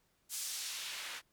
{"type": "noise with band-pass filter sweep", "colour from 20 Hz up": "white", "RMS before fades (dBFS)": -42, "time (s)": [0.29, 1.22], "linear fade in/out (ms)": 50, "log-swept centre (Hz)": [8500, 1700], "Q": 0.92, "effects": ["pink hiss -75 dBFS RMS until 1.32 s"]}